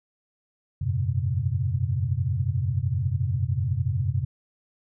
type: tone cluster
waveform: sine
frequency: 88.9 / 99.6 / 120.9 / 134.6 Hz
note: F2 / G2 / B2 / C3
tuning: +31 / +28 / -36 / +49 cents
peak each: -28 dBFS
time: 0.81-4.25 s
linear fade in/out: 10 ms
effects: none